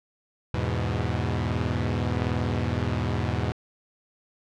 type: chord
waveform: sawtooth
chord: E major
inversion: none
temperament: equal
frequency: 82.41 / 103.83 / 123.47 Hz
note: E2 / G#2 / B2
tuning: 0 / 0 / 0 cents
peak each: -25 dBFS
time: 0.54-3.52 s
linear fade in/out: 0 ms
effects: low-pass 4000 Hz 12 dB/octave

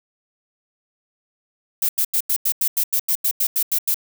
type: noise bursts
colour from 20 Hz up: violet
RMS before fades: -19 dBFS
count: 14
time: 1.82-3.944 s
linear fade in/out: 5 ms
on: 70 ms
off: 88 ms
effects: none

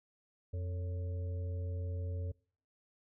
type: harmonic tone with a mistuned harmonic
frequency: 88.7 Hz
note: F2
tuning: 27 cents sharp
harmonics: 1 / 3 / 5 / 6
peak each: -35 / -55 / -50 / -52 dBFS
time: 0.53-2.32 s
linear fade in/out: 10 ms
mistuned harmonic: 6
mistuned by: +75 cents
effects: noise-tail reverb RT60 0.5 s tail -24 dB re dry

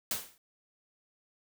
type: noise with exponential decay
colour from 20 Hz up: white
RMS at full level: -29 dBFS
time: 0.11-0.38 s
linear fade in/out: 2 ms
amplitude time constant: 57 ms
effects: none

